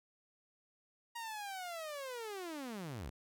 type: linear sweep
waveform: sawtooth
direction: down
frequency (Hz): 947 to 51.91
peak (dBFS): -38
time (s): 1.15-3.1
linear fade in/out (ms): 10
effects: none